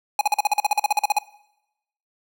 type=tone bursts; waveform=square; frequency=830.6 Hz; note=G#5; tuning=in tune; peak=-16 dBFS; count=16; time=0.19-1.186 s; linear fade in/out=2 ms; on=21 ms; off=44 ms; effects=noise-tail reverb RT60 0.9 s tail -22 dB re dry